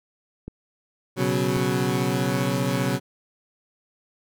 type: clicks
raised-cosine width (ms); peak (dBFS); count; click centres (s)
3; -21; 2; 0.48 / 1.567
type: chord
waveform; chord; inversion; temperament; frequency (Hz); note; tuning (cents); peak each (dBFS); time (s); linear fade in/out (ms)
20% pulse; B suspended second; none; equal; 123.47 / 138.59 / 185; B2 / C#3 / F#3; 0 / 0 / 0; -21; 1.16-3; 50
effects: none